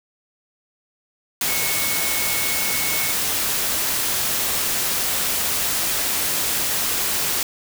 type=tone in noise; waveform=sine; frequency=2199 Hz; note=C#7; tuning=14 cents flat; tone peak=-28 dBFS; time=1.48-3.12 s; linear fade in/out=2 ms; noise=white; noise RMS=-22 dBFS; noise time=1.41-7.43 s; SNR=-9 dB; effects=none